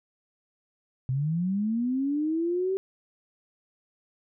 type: linear sweep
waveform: sine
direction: up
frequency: 125.1 to 388.9 Hz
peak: -24 dBFS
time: 1.09-2.77 s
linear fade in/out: 0 ms
effects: none